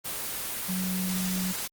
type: tone in noise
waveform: sine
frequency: 185 Hz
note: F#3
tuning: in tune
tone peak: -28 dBFS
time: 0.68-1.53 s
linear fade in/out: 20 ms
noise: white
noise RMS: -33 dBFS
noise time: 0.04-1.68 s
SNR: +2 dB
effects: Opus 24 kbps